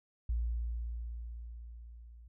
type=tone with level ramp; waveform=sine; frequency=58 Hz; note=A#1; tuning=8 cents flat; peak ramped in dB=-29 to -51 dBFS; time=0.29-2.28 s; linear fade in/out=5 ms; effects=none